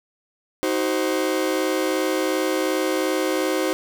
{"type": "chord", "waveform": "40% pulse", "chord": "C diminished", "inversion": "first", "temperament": "just", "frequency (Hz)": [314, 376.7, 523.3], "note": ["Eb4", "Gb4", "C5"], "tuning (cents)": [16, 31, 0], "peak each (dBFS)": -24, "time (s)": [0.63, 3.73], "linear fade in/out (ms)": 0, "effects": []}